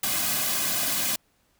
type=noise with comb filter; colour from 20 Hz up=white; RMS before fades=-26 dBFS; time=0.03-1.16 s; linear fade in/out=5 ms; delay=2.2 ms; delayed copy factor=-0.7; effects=pink hiss -67 dBFS RMS until 1.59 s